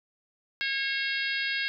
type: harmonic tone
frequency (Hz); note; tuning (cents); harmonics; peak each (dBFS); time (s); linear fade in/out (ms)
544; C#5; -33; 3 / 4 / 5 / 6 / 7 / 8 / 9; -31 / -33 / -35 / -37 / -38 / -39 / -40; 0.61-1.68; 0
effects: none